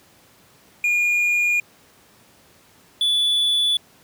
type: tone pair in turn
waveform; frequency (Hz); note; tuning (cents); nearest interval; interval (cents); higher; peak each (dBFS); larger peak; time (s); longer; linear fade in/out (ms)
triangle; 2429 / 3453; D#7 / A7; -42 / -33; tritone; 609; second; -15; neither; 0.84-1.6 / 3.01-3.77; neither; 2
effects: pink hiss -53 dBFS RMS until 4.03 s + high-pass 100 Hz 12 dB/octave